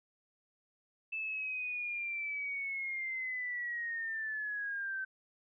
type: linear sweep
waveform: sine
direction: down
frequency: 2638 to 1537 Hz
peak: -35 dBFS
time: 1.12-5.05 s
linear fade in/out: 10 ms
effects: none